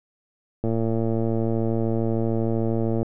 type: click train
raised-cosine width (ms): 2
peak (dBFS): -12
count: 271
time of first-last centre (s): 0.64-3.029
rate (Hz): 113
effects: none